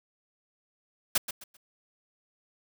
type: noise with echo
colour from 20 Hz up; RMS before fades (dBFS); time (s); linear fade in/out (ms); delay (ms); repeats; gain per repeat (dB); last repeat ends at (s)
white; -24; 1.15-1.18; 5; 130; 3; -11; 1.57
effects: none